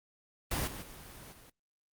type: noise with level steps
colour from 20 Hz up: pink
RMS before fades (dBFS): -33 / -43 / -49 / -55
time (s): 0.51-1.5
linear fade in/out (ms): 5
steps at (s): 0.67 / 0.82 / 1.32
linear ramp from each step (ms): 5
effects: Opus 24 kbps